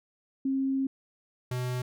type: tone pair in turn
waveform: sine / square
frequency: 268.5 / 125.33 Hz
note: C4 / B2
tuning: +45 / +26 cents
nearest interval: octave + minor second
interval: 1319 cents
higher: first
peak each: -25 / -30 dBFS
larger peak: first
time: 0.45-0.87 / 1.51-1.82 s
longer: first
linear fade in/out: 5 ms
effects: none